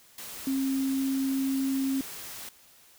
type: tone in noise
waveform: sine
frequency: 268.7 Hz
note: C4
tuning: 46 cents sharp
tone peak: -25 dBFS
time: 0.47-2.01 s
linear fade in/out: 2 ms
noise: white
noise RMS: -41 dBFS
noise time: 0.18-2.49 s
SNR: +13 dB
effects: white hiss -57 dBFS RMS until 2.98 s